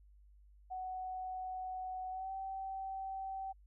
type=tone with pitch glide; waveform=sine; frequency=745 to 770.4 Hz; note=F#5 to G5; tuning=+12 to -30 cents; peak=-39 dBFS; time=0.7-3.53 s; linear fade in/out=20 ms; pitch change=+58 cents; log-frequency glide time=2.1-2.32 s; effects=added 50 Hz sine -59 dBFS peak until 3.66 s